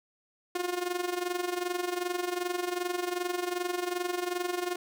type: tone with amplitude modulation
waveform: sawtooth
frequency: 356.4 Hz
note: F4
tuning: 35 cents sharp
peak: -23 dBFS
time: 0.55-4.76 s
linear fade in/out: 5 ms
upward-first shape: sine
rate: 22.6 Hz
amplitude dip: 75%
effects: none